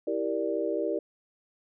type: chord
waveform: sine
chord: E half-diminished seventh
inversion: none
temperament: equal with one note detuned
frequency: 327.9 / 392 / 466.2 / 587.3 Hz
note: E4 / G4 / Bb4 / D5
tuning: -9 / 0 / 0 / 0 cents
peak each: -32 dBFS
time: 0.07-0.99 s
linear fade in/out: 5 ms
effects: none